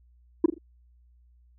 sine tone with echo, 330 Hz, E4, 2 cents sharp, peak -11 dBFS, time 0.44-0.46 s, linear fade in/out 5 ms, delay 41 ms, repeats 3, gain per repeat -10 dB, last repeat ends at 0.583 s, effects tanh soft clip ceiling -13 dBFS + added 60 Hz sine -56 dBFS peak until 1.58 s

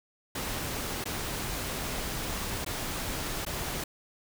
pink noise with dropouts, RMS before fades -34 dBFS, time 0.35-3.84 s, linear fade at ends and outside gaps 5 ms, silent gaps 1.041-1.055 / 2.648-2.662 / 3.451-3.464 s, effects none

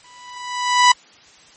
sawtooth tone with exponential growth, 987.8 Hz, B5, in tune, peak -3 dBFS, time 0.04-0.92 s, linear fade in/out 5 ms, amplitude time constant 190 ms, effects white hiss -48 dBFS RMS until 1.56 s + MP3 32 kbps

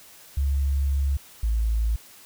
sine tone pair in turn, 69.3 / 55.53 Hz, C#2 / A1, 0 / +17 cents, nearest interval major third, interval 383 cents, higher first, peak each -20 dBFS, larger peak neither, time 0.37-1.17 / 1.43-1.96 s, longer first, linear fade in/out 5 ms, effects white hiss -49 dBFS RMS until 2.25 s

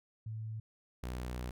sine / sawtooth tone pair in turn, 110 / 61.74 Hz, A2 / B1, 0 / 0 cents, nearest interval minor seventh, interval 1000 cents, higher first, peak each -38 / -34 dBFS, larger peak second, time 0.26-0.6 / 1.03-1.51 s, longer second, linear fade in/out 5 ms, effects none

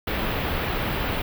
pink band-stop noise, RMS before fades -26 dBFS, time 0.07-1.22 s, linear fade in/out 5 ms, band 3500 to 16000 Hz, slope 24 dB/octave, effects none

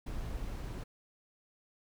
brown noise, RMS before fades -39 dBFS, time 0.06-0.84 s, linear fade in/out 10 ms, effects none

